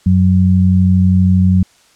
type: tone pair together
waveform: sine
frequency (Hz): 92.5 / 185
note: F#2 / F#3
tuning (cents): 0 / 0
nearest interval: octave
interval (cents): 1200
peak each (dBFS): -10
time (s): 0.06-1.63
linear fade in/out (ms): 5
effects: white hiss -50 dBFS RMS until 1.95 s + low-pass 8000 Hz 12 dB/octave